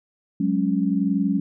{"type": "chord", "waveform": "sine", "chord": "F# suspended second", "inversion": "none", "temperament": "equal with one note detuned", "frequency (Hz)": [185, 205.9, 277.2], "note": ["F#3", "G#3", "C#4"], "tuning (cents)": [0, -15, 0], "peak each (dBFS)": -23, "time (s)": [0.4, 1.4], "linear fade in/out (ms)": 5, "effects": []}